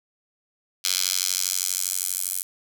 10% pulse tone with high-pass filter sweep, 92.5 Hz, F#2, in tune, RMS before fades -26 dBFS, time 0.84-2.43 s, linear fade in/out 10 ms, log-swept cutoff 4300 to 9900 Hz, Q 1.3, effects 7-bit

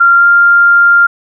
sine tone with pitch glide, 1385 to 1396.2 Hz, F6 to F6, -15 to -1 cents, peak -3 dBFS, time 0-1.07 s, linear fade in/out 10 ms, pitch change +14 cents, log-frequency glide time 0.16-0.25 s, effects none

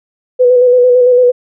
sine tone with vibrato, 496.5 Hz, B4, 9 cents sharp, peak -4 dBFS, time 0.39-1.32 s, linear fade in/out 20 ms, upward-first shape square, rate 8.9 Hz, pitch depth 25 cents each way, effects none

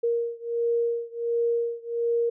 sine beating tone pair, 467.9 / 469.3 Hz, A#4 / A#4, +6 / +12 cents, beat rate 1.4 Hz, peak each -26 / -27 dBFS, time 0.03-2.3 s, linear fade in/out 10 ms, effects none

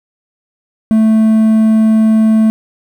triangle tone, 220 Hz, A3, in tune, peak -4 dBFS, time 0.91-2.5 s, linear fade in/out 0 ms, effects 7-bit

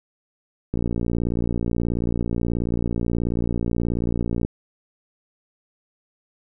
click train, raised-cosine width 3 ms, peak -11 dBFS, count 218, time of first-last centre 0.74-4.449 s, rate 58.5 Hz, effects none

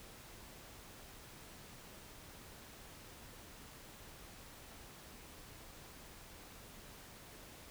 silence, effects pink hiss -55 dBFS RMS until 7.7 s

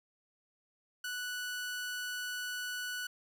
sawtooth tone, 1480 Hz, F#6, in tune, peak -33 dBFS, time 1.04-3.07 s, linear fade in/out 5 ms, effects none

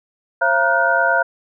sine tone cluster, 537 / 680 / 941 / 1436 / 1525 Hz, C5 / F5 / A#5 / F6 / G6, +45 / -46 / +16 / +48 / -48 cents, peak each -22 / -19 / -21 / -18 / -20 dBFS, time 0.41-1.23 s, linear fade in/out 10 ms, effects none

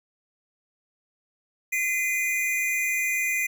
square tone pair together, 2047 / 2434 Hz, C7 / D#7, -38 / -39 cents, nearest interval minor third, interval 299 cents, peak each -27 dBFS, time 1.72-3.47 s, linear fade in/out 10 ms, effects none

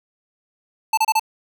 square tone bursts, 880 Hz, A5, in tune, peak -15 dBFS, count 4, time 0.93-1.196 s, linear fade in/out 5 ms, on 44 ms, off 30 ms, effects none

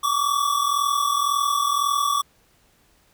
square tone pair together, 1126 / 1167.9 Hz, C#6 / D6, +27 / -10 cents, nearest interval minor second, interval 63 cents, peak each -23 dBFS, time 0.03-2.22 s, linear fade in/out 10 ms, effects pink hiss -60 dBFS RMS until 3.13 s

